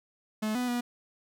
45% pulse tone with pitch steps, 215.6 / 248 / 242.6 Hz, A3 / B3 / B3, -35 / +7 / -31 cents, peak -28 dBFS, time 0.42-0.81 s, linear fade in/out 10 ms, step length 130 ms, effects none

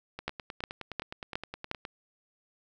two click trains, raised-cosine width 0.3 ms, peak -22 / -15 dBFS, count 17 / 5, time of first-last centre 0.19-1.851 / 0.28-1.714 s, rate 9.63 / 2.79 Hz, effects none

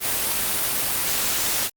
white noise with amplitude modulation, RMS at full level -22 dBFS, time 0-1.7 s, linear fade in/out 50 ms, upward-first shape sine, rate 285 Hz, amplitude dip 25%, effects Opus 32 kbps

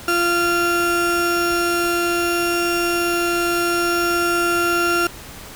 35% pulse tone pair together, 345.8 / 1383 Hz, F4 / F6, -17 / -17 cents, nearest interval 2 octaves, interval 2400 cents, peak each -18 dBFS, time 0.08-5.07 s, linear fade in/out 2 ms, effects pink hiss -37 dBFS RMS until 5.55 s

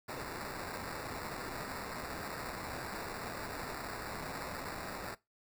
white noise with sample-and-hold, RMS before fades -42 dBFS, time 0.08-5.15 s, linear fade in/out 10 ms, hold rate 3150 Hz, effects noise-tail reverb RT60 0.2 s tail -19 dB re dry

